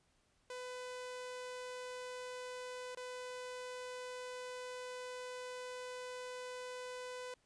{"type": "tone with dropouts", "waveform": "sawtooth", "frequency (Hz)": 501, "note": "B4", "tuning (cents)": 25, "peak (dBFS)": -40, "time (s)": [0.5, 7.34], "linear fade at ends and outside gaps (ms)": 2, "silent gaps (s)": [2.949, 2.972], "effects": ["pink hiss -75 dBFS RMS until 7.45 s", "resampled to 22050 Hz"]}